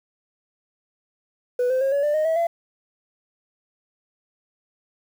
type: tone with pitch steps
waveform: sine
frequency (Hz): 493.9 / 516.7 / 540.5 / 565.4 / 591.4 / 618.7 / 647.2 / 677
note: B4 / C5 / C#5 / C#5 / D5 / D#5 / E5 / E5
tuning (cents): 0 / -22 / -44 / +34 / +12 / -10 / -32 / +46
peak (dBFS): -16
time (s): 1.59-2.47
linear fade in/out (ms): 5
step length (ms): 110
effects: tanh soft clip ceiling -17 dBFS + 8-bit